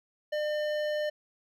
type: tone with hard clipping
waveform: sine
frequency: 602 Hz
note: D5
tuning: 43 cents sharp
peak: -30 dBFS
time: 0.32-1.1 s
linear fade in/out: 10 ms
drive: 13 dB
effects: none